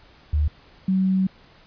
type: tone pair in turn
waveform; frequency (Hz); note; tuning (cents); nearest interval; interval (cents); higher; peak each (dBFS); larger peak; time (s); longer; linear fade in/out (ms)
sine; 75 / 188.99; D2 / F#3; +37 / +37; octave + major third; 1600; second; -17; neither; 0.33-0.48 / 0.88-1.27; second; 5
effects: pink hiss -52 dBFS RMS until 1.66 s + resampled to 11025 Hz